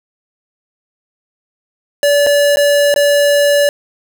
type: tone with dropouts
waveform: square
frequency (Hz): 576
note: D5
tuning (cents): -34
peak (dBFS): -9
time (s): 2.03-3.69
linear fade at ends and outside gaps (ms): 1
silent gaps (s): 2.265-2.269 / 2.56-2.57 / 2.941-2.961
effects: 7-bit